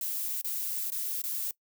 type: noise with dropouts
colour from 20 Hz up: violet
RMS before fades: -33 dBFS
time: 0.01-1.51 s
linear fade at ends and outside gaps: 2 ms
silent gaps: 0.414-0.445 / 0.903-0.919 / 1.218-1.238 s
effects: noise-tail reverb RT60 0.1 s tail -21 dB re dry